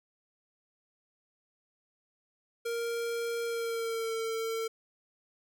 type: tone with pitch glide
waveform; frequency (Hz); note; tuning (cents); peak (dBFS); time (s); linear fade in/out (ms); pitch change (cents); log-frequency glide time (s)
square; 466.2 to 450.3; A#4 to A4; 0 to +40; -32; 2.65-4.68; 10; -60; 3.45-4.15
effects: none